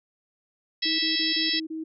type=harmonic tone; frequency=656 Hz; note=E5; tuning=9 cents flat; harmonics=3 / 4 / 5 / 6 / 7 / 8; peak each=-32 / -34 / -30 / -28 / -33 / -28 dBFS; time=0.82-1.6 s; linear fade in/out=10 ms
type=tone bursts; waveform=sine; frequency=318.5 Hz; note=D#4; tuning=41 cents sharp; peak=-30 dBFS; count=6; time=0.85-1.84 s; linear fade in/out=10 ms; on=140 ms; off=30 ms
effects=none